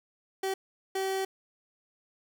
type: tone bursts at uneven times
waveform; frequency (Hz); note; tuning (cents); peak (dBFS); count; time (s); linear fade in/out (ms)
30% pulse; 383.9; G4; -36; -26; 2; 0.43-0.54 / 0.95-1.25; 5
effects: none